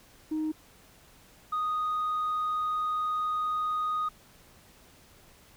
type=tone pair in turn; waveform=sine; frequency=311.1 / 1242.2 Hz; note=D#4 / D#6; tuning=0 / -3 cents; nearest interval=2 octaves; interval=2397 cents; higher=second; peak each=-26 / -25 dBFS; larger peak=second; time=0.31-0.52 / 1.52-4.09 s; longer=second; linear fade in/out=10 ms; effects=tanh soft clip ceiling -25 dBFS + pink hiss -57 dBFS RMS until 5.56 s